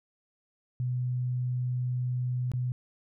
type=tone with dropouts; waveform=sine; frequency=125 Hz; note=B2; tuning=21 cents sharp; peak=-27 dBFS; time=0.8-2.72 s; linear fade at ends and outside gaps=0 ms; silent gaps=2.517-2.536 s; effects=none